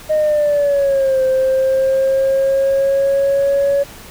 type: linear two-way sweep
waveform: sine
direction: down then up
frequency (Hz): 621 to 522 to 562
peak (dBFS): -10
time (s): 0.09-3.84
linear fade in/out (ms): 20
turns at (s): 1.23
effects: tanh soft clip ceiling -9 dBFS + pink hiss -37 dBFS RMS until 4.1 s